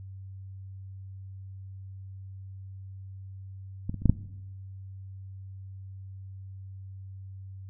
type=clicks; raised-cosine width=5 ms; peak=-18 / -22 / -25 / -9 / -6 dBFS; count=5; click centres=3.895 / 3.943 / 4.02 / 4.057 / 4.096 s; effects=noise-tail reverb RT60 1.0 s tail -19 dB re dry + added 96 Hz sine -40 dBFS peak until 7.69 s